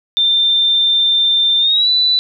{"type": "tone with pitch glide", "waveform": "sine", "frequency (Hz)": [3584, 3977], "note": ["A7", "B7"], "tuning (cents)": [31, 11], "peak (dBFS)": -10, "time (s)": [0.17, 2.19], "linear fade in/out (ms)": 0, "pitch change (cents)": 180, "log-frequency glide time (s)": [1.59, 1.89], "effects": []}